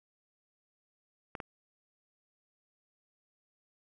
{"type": "clicks", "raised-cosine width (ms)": 0.5, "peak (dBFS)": -24, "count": 2, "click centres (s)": [1.352, 1.402], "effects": []}